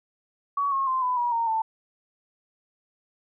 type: tone with pitch steps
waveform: sine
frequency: 1128 / 1083.9 / 1041.6 / 1000.9 / 961.8 / 924.2 / 888.1 Hz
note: C#6 / C#6 / C6 / B5 / B5 / A#5 / A5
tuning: +30 / -39 / -8 / +23 / -46 / -15 / +16 cents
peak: -22 dBFS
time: 0.57-1.62 s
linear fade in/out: 5 ms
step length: 150 ms
effects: none